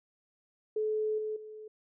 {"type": "tone with level steps", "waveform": "sine", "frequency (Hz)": 430.7, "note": "A4", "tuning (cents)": -37, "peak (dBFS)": [-28, -32, -43], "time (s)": [0.76, 1.68], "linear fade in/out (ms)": 5, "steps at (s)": [1.18, 1.36], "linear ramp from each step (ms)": 5, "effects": []}